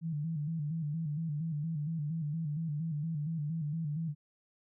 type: tone with vibrato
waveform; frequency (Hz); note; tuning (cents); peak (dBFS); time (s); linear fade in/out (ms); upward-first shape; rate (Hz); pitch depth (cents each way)
sine; 155.56; D#3; 0; -32; 0.01-4.15; 50; square; 4.3; 91
effects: none